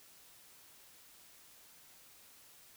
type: silence
effects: white hiss -60 dBFS RMS until 2.76 s